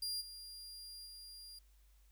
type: tone with level steps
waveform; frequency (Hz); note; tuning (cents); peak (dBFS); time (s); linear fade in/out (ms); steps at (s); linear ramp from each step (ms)
sawtooth; 4800; D8; +37; -35 / -46 / -48; 0.02-1.59; 5; 0.2 / 1.05; 20
effects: added 50 Hz sine -63 dBFS peak until 2.11 s + white hiss -75 dBFS RMS until 2.11 s